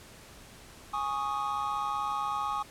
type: chord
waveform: triangle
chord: Ab suspended fourth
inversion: none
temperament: equal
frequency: 830.6 / 1108.7 / 1244.5 Hz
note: Ab5 / Db6 / Eb6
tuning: 0 / 0 / 0 cents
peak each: -32 dBFS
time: 0.93-2.63 s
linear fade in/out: 10 ms
effects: pink hiss -51 dBFS RMS until 2.7 s + low-pass 12000 Hz 12 dB/octave